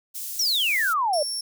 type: high-pass noise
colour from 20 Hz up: white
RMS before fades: -33 dBFS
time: 0.14-0.94 s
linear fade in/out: 20 ms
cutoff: 6300 Hz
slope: 12 dB/octave
type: exponential sweep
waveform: sine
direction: down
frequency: 5920 to 564 Hz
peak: -20 dBFS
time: 0.39-1.23 s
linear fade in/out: 5 ms
type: tone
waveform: 30% pulse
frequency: 5460 Hz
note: F8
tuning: 40 cents flat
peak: -23 dBFS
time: 1.13-1.41 s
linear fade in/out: 5 ms
effects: none